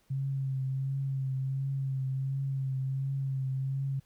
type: tone with vibrato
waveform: sine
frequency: 134.5 Hz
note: C3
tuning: 48 cents sharp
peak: -29 dBFS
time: 0.1-4 s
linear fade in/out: 10 ms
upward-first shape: triangle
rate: 1.4 Hz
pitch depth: 34 cents each way
effects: pink hiss -69 dBFS RMS until 4.05 s